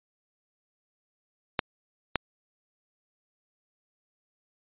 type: clicks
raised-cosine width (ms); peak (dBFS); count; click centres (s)
0.3; -7; 2; 1.592 / 2.157
effects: resampled to 8000 Hz